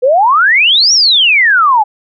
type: exponential two-way sweep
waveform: sine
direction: up then down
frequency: 478.2 to 5810 to 809 Hz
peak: -5 dBFS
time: 0.02-1.84 s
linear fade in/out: 20 ms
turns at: 0.93 s
effects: none